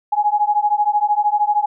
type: beating tone pair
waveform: sine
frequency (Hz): 828 / 841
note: G#5 / G#5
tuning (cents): -5 / +22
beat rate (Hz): 13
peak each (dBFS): -17 / -17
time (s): 0.12-1.66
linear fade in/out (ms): 10
effects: none